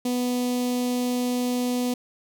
sawtooth tone with notch filter, 247.2 Hz, B3, 2 cents sharp, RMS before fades -25 dBFS, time 0.05-1.94 s, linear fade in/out 5 ms, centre 1500 Hz, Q 0.54, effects none

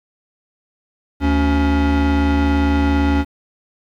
square tone pair together, 74.5 / 281.3 Hz, D2 / C#4, +25 / +26 cents, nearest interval octave + major seventh, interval 2301 cents, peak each -17 dBFS, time 1.2-3.25 s, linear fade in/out 50 ms, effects low-pass 3000 Hz 12 dB/octave + 8-bit

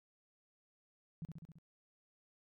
sine tone with echo, 162.5 Hz, E3, 24 cents flat, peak -40 dBFS, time 1.22-1.25 s, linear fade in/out 0 ms, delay 67 ms, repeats 5, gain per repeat -3 dB, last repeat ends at 1.585 s, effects MP3 96 kbps

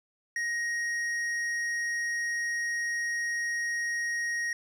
sine tone with hard clipping, 1878 Hz, A#6, 12 cents sharp, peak -30 dBFS, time 0.36-4.53 s, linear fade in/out 2 ms, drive 8 dB, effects none

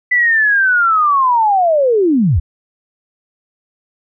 sine linear sweep, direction down, 2000 to 61.2 Hz, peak -9 dBFS, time 0.11-2.4 s, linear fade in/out 10 ms, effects none

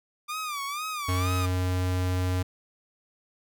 sawtooth tone with vibrato, 1187 Hz, D6, 18 cents sharp, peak -27 dBFS, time 0.28-1.47 s, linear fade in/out 20 ms, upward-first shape sine, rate 2.1 Hz, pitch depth 120 cents each way
square tone, 91.4 Hz, F#2, 21 cents flat, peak -25 dBFS, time 1.08-2.43 s, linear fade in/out 10 ms
effects none

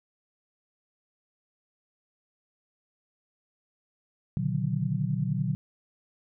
sine tone cluster, 120.9 / 143 / 153.6 / 186 Hz, B2 / D3 / D#3 / F#3, -36 / -46 / -22 / +9 cents, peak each -31 dBFS, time 4.37-5.55 s, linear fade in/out 0 ms, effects none

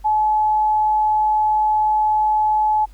sine tone, 856 Hz, A5, 48 cents flat, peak -14 dBFS, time 0.04-2.86 s, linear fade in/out 20 ms, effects added 47 Hz sine -39 dBFS peak until 2.93 s + pink hiss -56 dBFS RMS until 2.93 s

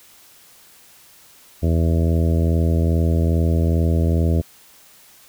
harmonic tone, 82.41 Hz, E2, in tune, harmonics 1 / 2 / 3 / 4 / 5 / 6 / 7 / 8, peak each -16 / -22 / -26 / -28 / -30 / -32 / -33 / -34 dBFS, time 1.62-4.42 s, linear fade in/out 20 ms, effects white hiss -49 dBFS RMS until 5.28 s

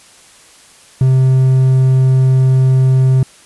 triangle tone with hard clipping, 130.81 Hz, C3, in tune, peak -8 dBFS, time 1.01-3.23 s, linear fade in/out 2 ms, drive 6 dB, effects white hiss -43 dBFS RMS until 3.45 s + resampled to 24000 Hz

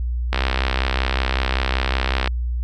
click train, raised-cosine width 0.3 ms, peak -4 dBFS, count 128, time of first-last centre 0.33-2.275 s, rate 65.3 Hz, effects added 60 Hz sine -20 dBFS peak until 2.63 s

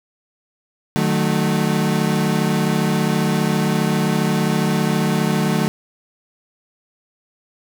35% pulse chord, D# diminished, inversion none, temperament equal with one note detuned, 152.8 / 185 / 220 Hz, D#3 / F#3 / A3, -31 / 0 / 0 cents, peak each -19 dBFS, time 0.96-5.68 s, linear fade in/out 0 ms, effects none

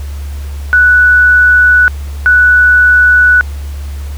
sine tone pair in turn, 1480 / 1480 Hz, F#6 / F#6, 0 / 0 cents, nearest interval unison, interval 0 cents, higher neither, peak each -3 dBFS, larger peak neither, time 0.73-1.88 / 2.26-3.41 s, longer neither, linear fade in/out 0 ms, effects added 71 Hz sine -18 dBFS peak until 4.17 s + pink hiss -36 dBFS RMS until 4.17 s

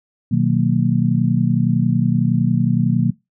sine chord, B major seventh, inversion none, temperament just, 123.47 / 154.34 / 185.21 / 231.5 Hz, B2 / D#3 / F#3 / A#3, 0 / -14 / +2 / -12 cents, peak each -19 dBFS, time 0.31-3.11 s, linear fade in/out 10 ms, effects noise-tail reverb RT60 0.2 s tail -22 dB re dry

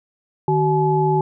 sine tone cluster, 152.7 / 378.7 / 854 Hz, D#3 / F#4 / G#5, -32 / +40 / +48 cents, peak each -19 dBFS, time 0.48-1.21 s, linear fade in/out 2 ms, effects none

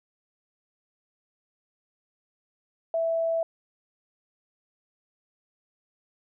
sine tone, 659.3 Hz, E5, in tune, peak -23 dBFS, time 2.94-3.43 s, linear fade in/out 2 ms, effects none

